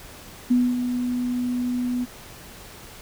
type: tone with ADSR envelope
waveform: sine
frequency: 246.9 Hz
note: B3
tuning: in tune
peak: -14 dBFS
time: 0.5-2.06 s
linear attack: 13 ms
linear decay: 240 ms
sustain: -8 dB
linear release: 30 ms
effects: pink hiss -43 dBFS RMS until 3.01 s